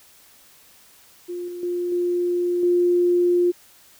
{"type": "tone with level steps", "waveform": "sine", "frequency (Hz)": 352.6, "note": "F4", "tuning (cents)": 17, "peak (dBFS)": [-27, -30, -22, -19, -15], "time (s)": [1.28, 3.52], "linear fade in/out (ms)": 20, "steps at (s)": [1.48, 1.63, 1.92, 2.63], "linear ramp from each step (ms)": 2, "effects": ["white hiss -52 dBFS RMS until 3.99 s"]}